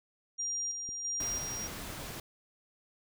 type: tone with tremolo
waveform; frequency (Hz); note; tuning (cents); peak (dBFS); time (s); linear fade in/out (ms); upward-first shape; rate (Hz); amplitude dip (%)
sine; 5700; F8; +34; -32; 0.38-1.68; 20; square; 1.5; 40
type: click train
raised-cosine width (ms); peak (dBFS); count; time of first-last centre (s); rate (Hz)
3; -36; 4; 0.89-2.105; 2.47
type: noise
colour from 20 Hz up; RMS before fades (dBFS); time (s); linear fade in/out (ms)
pink; -42; 1.2-2.2; 2
effects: none